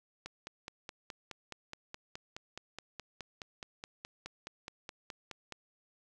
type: click train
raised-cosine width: 0.2 ms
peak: -25 dBFS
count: 26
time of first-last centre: 0.26-5.523 s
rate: 4.75 Hz
effects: none